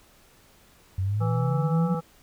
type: exponential sweep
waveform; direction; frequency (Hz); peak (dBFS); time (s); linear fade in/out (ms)
sine; up; 92 to 185; -23; 0.98-1.95; 5
type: harmonic tone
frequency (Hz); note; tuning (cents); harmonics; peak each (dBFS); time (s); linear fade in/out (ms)
164.81; E3; 0; 1 / 3 / 5 / 7 / 8; -28 / -32 / -35 / -42 / -37; 1.2-2.01; 20
effects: pink hiss -57 dBFS RMS until 2.22 s